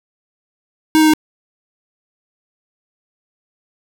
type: tone with pitch steps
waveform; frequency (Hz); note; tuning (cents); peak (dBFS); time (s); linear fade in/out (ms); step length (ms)
square; 314.1 / 311.6 / 309.1; D#4 / D#4 / D#4; +16 / +3 / -11; -9; 0.95-1.136; 0; 62
effects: none